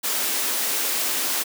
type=high-pass noise; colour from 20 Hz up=white; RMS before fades=-24 dBFS; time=0.03-1.44 s; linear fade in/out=20 ms; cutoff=220 Hz; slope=48 dB/octave; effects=none